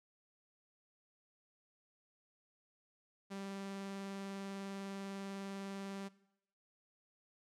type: tone with vibrato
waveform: sawtooth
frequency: 196.2 Hz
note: G3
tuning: 2 cents sharp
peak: -39 dBFS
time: 3.3-6.09 s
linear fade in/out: 20 ms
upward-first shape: sine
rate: 20 Hz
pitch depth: 16 cents each way
effects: noise-tail reverb RT60 0.8 s tail -20 dB re dry + low-pass 9000 Hz 12 dB/octave